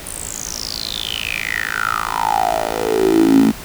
10% pulse tone with high-pass filter sweep, 55 Hz, A1, in tune, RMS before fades -18 dBFS, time 0.05-3.52 s, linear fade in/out 20 ms, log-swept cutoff 9700 to 230 Hz, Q 9.4, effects pink hiss -33 dBFS RMS until 3.64 s

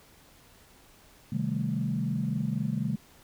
sine chord, A half-diminished seventh, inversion first, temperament equal, 130.81 / 155.56 / 196 / 220 Hz, C3 / Eb3 / G3 / A3, 0 / 0 / 0 / 0 cents, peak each -32 dBFS, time 1.32-2.96 s, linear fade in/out 5 ms, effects tanh soft clip ceiling -17 dBFS + pink hiss -57 dBFS RMS until 3.23 s

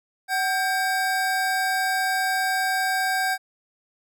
square tone pair together, 755 / 1590.1 Hz, F#5 / G6, +35 / +24 cents, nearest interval octave + minor second, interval 1289 cents, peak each -25 dBFS, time 0.28-3.38 s, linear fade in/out 50 ms, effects none

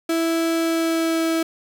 35% pulse tone with pitch glide, 329.6 to 326.6 Hz, E4 to E4, 0 to -16 cents, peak -17 dBFS, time 0.09-1.43 s, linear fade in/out 5 ms, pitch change -16 cents, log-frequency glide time 0.55-1.24 s, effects none

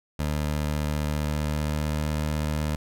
20% pulse tone with pitch glide, 75 to 76.18 Hz, D2 to D#2, +37 to -36 cents, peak -20 dBFS, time 0.19-2.76 s, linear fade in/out 5 ms, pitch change +27 cents, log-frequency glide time 1.17-2.12 s, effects none

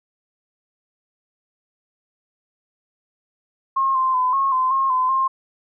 sine tone with pitch steps, 1075 / 1045 / 1013 / 1087 / 1031 / 1075 / 1022 / 1062 Hz, C6 / C6 / B5 / C#6 / C6 / C6 / C6 / C6, +47 / -2 / +44 / -34 / -26 / +47 / -41 / +25 cents, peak -16 dBFS, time 3.76-5.28 s, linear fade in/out 10 ms, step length 190 ms, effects none

